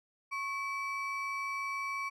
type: ring-modulated tone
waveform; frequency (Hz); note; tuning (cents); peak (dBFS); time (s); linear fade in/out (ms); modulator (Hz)
triangle; 1700; G#6; +40; -29; 0.31-2.1; 20; 603
effects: none